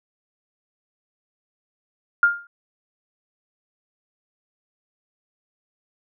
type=tone with exponential decay; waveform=sine; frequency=1406 Hz; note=F6; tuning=11 cents sharp; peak=-9 dBFS; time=2.23-2.47 s; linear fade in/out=2 ms; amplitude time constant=52 ms; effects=none